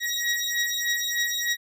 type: beating tone pair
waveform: 20% pulse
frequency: 1900 / 1903.3 Hz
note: A#6 / A#6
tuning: +33 / +36 cents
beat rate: 3.3 Hz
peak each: -22 dBFS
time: 0-1.57 s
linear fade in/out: 50 ms
effects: none